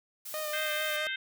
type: noise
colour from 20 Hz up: blue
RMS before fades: -41 dBFS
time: 0.25-0.97 s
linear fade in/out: 10 ms
type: tone with vibrato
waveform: sawtooth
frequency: 611 Hz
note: D#5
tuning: 32 cents flat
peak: -30 dBFS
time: 0.34-1.07 s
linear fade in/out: 0 ms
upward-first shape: sine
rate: 4.5 Hz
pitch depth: 25 cents each way
type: harmonic tone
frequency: 522 Hz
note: C5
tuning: 4 cents flat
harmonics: 3 / 4 / 5 / 6 / 7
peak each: -35 / -37 / -42 / -39 / -41 dBFS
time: 0.53-1.16 s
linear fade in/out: 5 ms
effects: none